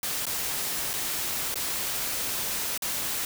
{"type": "noise with dropouts", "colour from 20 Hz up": "white", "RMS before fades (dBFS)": -30, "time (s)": [0.03, 3.25], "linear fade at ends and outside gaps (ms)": 2, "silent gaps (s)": [[0.255, 0.266], [0.933, 0.937], [1.543, 1.556], [2.777, 2.821]], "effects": []}